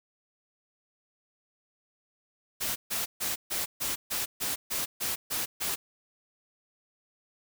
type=noise bursts; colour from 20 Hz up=white; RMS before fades=-31 dBFS; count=11; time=2.6-5.76 s; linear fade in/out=20 ms; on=160 ms; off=140 ms; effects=none